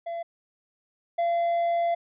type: tone pair in turn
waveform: triangle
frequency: 678 / 683.9 Hz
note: E5 / F5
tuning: +49 / -36 cents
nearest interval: unison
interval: 15 cents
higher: second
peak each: -28 / -20 dBFS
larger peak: second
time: 0.06-0.23 / 1.18-1.95 s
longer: second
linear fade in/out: 10 ms
effects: resampled to 8000 Hz